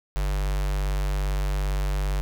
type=tone with notch filter; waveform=square; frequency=48.78 Hz; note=G1; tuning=8 cents flat; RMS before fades=-25 dBFS; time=0.16-2.21 s; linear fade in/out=0 ms; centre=270 Hz; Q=1.2; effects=none